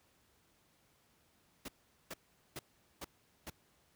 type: noise bursts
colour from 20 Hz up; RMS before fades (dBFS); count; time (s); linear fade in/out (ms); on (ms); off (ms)
pink; -44; 5; 1.65-3.5; 5; 34; 420
effects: pink hiss -71 dBFS RMS until 3.95 s + high-pass 60 Hz 12 dB/octave